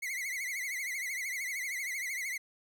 45% pulse tone with vibrato, 2093 Hz, C7, in tune, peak -34 dBFS, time 0.02-2.38 s, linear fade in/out 10 ms, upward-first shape triangle, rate 13 Hz, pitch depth 140 cents each way, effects none

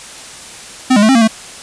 square tone with pitch steps, 257.2 / 205 / 217.6 / 267.3 / 230.4 / 221.2 Hz, C4 / G#3 / A3 / C4 / A#3 / A3, -30 / -22 / -19 / +37 / -20 / +9 cents, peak -7 dBFS, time 0.9-1.278 s, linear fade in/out 10 ms, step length 63 ms, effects white hiss -32 dBFS RMS until 1.62 s + resampled to 22050 Hz

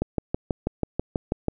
click train, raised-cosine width 2 ms, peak -10 dBFS, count 10, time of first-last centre 0.02-1.483 s, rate 6.15 Hz, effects none

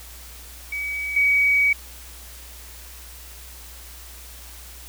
sine tone pair in turn, 2273 / 2265 Hz, C#7 / C#7, +43 / +37 cents, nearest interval unison, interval 6 cents, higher first, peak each -25 / -15 dBFS, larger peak second, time 0.72-1.16 / 1.16-1.73 s, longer second, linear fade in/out 5 ms, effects added 60 Hz sine -42 dBFS peak until 4.88 s + white hiss -43 dBFS RMS until 4.88 s

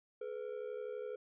triangle ring-modulated tone, 462.3 Hz, A#4, 14 cents flat, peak -35 dBFS, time 0.21-1.16 s, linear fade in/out 5 ms, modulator 36 Hz, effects resampled to 8000 Hz

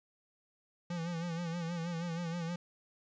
square tone with vibrato, 169.6 Hz, E3, 50 cents sharp, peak -36 dBFS, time 0.9-2.56 s, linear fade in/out 5 ms, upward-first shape sine, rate 6.3 Hz, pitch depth 68 cents each way, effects resampled to 16000 Hz + 11-bit

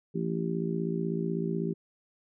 harmonic tone, 56.1 Hz, A1, 34 cents sharp, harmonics 3 / 4 / 5 / 6 / 7, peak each -31 / -35 / -41 / -37 / -34 dBFS, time 0.14-1.74 s, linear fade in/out 20 ms, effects none

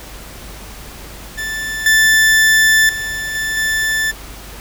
40% pulse tone with level steps, 1760 Hz, A6, in tune, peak -20 / -8 / -20 / -17 / -14 dBFS, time 1.37-4.12 s, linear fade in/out 20 ms, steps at 1.86 / 2.89 / 3.35 / 3.57 s, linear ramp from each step 2 ms, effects added 50 Hz sine -35 dBFS peak until 4.6 s + pink hiss -35 dBFS RMS until 4.6 s

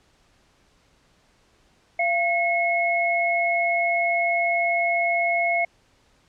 sine tone pair together, 686.4 / 2178 Hz, F5 / C#7, -30 / -31 cents, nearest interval octave + minor sixth, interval 1999 cents, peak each -22 dBFS, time 1.99-5.65 s, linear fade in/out 5 ms, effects pink hiss -61 dBFS RMS until 6.28 s + low-pass 7000 Hz 12 dB/octave

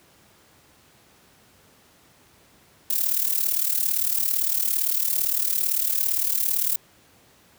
violet noise with amplitude modulation, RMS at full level -20 dBFS, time 2.9-6.76 s, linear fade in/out 5 ms, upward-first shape sine, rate 37.7 Hz, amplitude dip 75%, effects pink hiss -56 dBFS RMS until 7.58 s + high-pass 80 Hz 12 dB/octave

